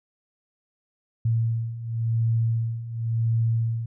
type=beating tone pair; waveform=sine; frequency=113.7 / 114.63 Hz; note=A#2 / A#2; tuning=-43 / -29 cents; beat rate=0.93 Hz; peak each=-27 / -23 dBFS; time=1.25-3.86 s; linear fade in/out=5 ms; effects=none